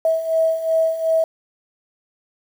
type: beating tone pair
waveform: sine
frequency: 646 / 648.7 Hz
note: E5 / E5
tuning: -35 / -28 cents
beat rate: 2.7 Hz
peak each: -22 / -17 dBFS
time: 0.05-1.24 s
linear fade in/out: 2 ms
effects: 7-bit